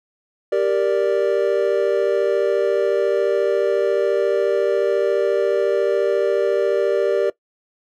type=chord; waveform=triangle; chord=G minor; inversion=none; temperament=equal; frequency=392 / 466.2 / 587.3 Hz; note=G4 / Bb4 / D5; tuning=0 / 0 / 0 cents; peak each=-18 dBFS; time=0.52-7.3 s; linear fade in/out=5 ms; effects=noise-tail reverb RT60 0.1 s tail -19 dB re dry